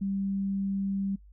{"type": "tone", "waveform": "sine", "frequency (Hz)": 196, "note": "G3", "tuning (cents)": 0, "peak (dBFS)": -27, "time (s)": [0.01, 1.16], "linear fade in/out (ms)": 10, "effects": ["noise-tail reverb RT60 0.1 s tail -23 dB re dry", "added 50 Hz sine -50 dBFS peak until 1.32 s"]}